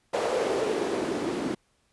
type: noise with band-pass filter sweep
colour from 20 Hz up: white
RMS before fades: -28 dBFS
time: 0.13-1.55 s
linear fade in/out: 10 ms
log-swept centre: 530 to 280 Hz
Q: 3.4
effects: pink hiss -69 dBFS RMS until 1.92 s + resampled to 24000 Hz